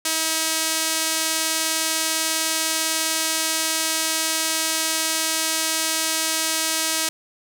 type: tone with band-pass filter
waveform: sawtooth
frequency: 320.1 Hz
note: D#4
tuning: 49 cents sharp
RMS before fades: -23 dBFS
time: 0.05-7.09 s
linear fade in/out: 5 ms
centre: 8300 Hz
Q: 0.74
effects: none